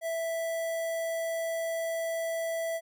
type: tone with notch filter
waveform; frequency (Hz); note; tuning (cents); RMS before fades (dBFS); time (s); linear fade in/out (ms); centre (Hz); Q
square; 659.3; E5; 0; -32; 0.01-2.81; 50; 4000; 1.3
effects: none